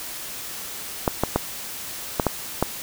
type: clicks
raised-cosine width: 1 ms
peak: -4 dBFS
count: 6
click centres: 1.078 / 1.236 / 1.36 / 2.198 / 2.267 / 2.626 s
effects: white hiss -34 dBFS RMS until 2.82 s